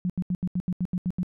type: tone bursts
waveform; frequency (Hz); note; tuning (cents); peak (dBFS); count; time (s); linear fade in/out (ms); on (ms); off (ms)
sine; 180.1; F#3; -46; -23; 10; 0.05-1.231; 0; 47; 79
effects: none